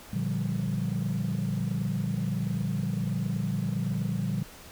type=chord; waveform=sine; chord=G minor seventh; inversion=first; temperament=equal; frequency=116.54 / 146.83 / 174.61 / 196 Hz; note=Bb2 / D3 / F3 / G3; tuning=0 / 0 / 0 / 0 cents; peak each=-31 dBFS; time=0.13-4.43 s; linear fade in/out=5 ms; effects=tanh soft clip ceiling -21 dBFS + pink hiss -48 dBFS RMS until 4.71 s